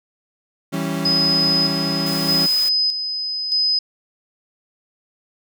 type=chord; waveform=35% pulse; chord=C# diminished; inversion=first; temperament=equal; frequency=164.81 / 196 / 277.2 Hz; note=E3 / G3 / C#4; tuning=0 / 0 / 0 cents; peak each=-23 / -25 / -24 dBFS; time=0.72-2.47 s; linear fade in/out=20 ms
type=tone with tremolo; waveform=sine; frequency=5030 Hz; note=D#8; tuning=18 cents sharp; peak=-15 dBFS; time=1.05-3.79 s; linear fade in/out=5 ms; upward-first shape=square; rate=0.81 Hz; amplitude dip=55%
type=noise; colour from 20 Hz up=white; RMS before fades=-32 dBFS; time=2.06-2.69 s; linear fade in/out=5 ms
effects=none